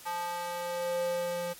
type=tone with high-pass filter sweep; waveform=square; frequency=174.61 Hz; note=F3; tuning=in tune; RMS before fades=-33 dBFS; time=0.05-1.54 s; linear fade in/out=20 ms; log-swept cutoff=910 to 380 Hz; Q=3.8; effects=white hiss -50 dBFS RMS until 1.59 s + MP3 64 kbps